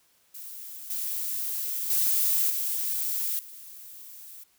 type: noise with level steps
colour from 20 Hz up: violet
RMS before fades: -41 / -31 / -24 / -29 / -45 dBFS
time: 0.34-4.44 s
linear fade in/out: 10 ms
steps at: 0.9 / 1.9 / 2.5 / 3.39 s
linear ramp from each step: 2 ms
effects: white hiss -65 dBFS RMS until 4.58 s